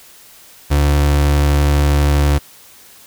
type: tone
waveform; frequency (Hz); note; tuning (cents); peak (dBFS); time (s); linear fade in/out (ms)
35% pulse; 72.3; D2; -27; -9; 0.7-2.39; 20
effects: white hiss -43 dBFS RMS until 3.06 s